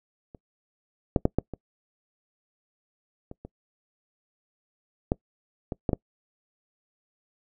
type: clicks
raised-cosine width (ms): 2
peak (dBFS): -30 / -6 / -6 / -9 / -21 / -26 / -26 / -9 / -17 / -10 / -10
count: 11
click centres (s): 0.348 / 1.162 / 1.254 / 1.386 / 1.537 / 3.314 / 3.45 / 5.119 / 5.722 / 5.892 / 5.932
effects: noise-tail reverb RT60 0.1 s tail -24 dB re dry